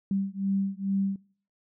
sine beating tone pair, 194.5 / 196.8 Hz, G3 / G3, -13 / +7 cents, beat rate 2.3 Hz, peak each -29 dBFS, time 0.11-1.16 s, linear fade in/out 2 ms, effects noise-tail reverb RT60 0.5 s tail -22 dB re dry

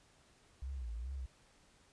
sine tone with vibrato, 61.6 Hz, B1, 4 cents flat, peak -39 dBFS, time 0.62-1.26 s, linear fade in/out 5 ms, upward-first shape sine, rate 2.4 Hz, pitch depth 180 cents each way, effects pink hiss -67 dBFS RMS until 1.92 s + resampled to 22050 Hz

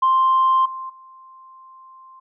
sine tone with level steps, 1050 Hz, C6, 6 cents sharp, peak -12 / -28 / -42 dBFS, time 0.02-2.2 s, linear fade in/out 10 ms, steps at 0.65 / 0.89 s, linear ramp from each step 10 ms, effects tanh soft clip ceiling -9 dBFS

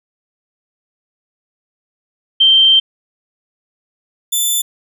sine / 10% pulse tone pair in turn, 3136 / 3520 Hz, G7 / A7, 0 / 0 cents, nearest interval major second, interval 200 cents, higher second, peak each -6 dBFS, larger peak neither, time 2.4-2.8 / 4.32-4.62 s, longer first, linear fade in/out 10 ms, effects none

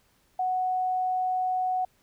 sine tone, 740 Hz, F#5, in tune, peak -24 dBFS, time 0.39-1.85 s, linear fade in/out 5 ms, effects pink hiss -66 dBFS RMS until 2.02 s

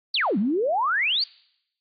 sine exponential two-way sweep, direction down then up, 4796 to 184.7 to 4796 Hz, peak -20 dBFS, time 0.14-1.24 s, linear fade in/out 5 ms, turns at 0.38 s, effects noise-tail reverb RT60 0.8 s tail -25 dB re dry + AAC 48 kbps

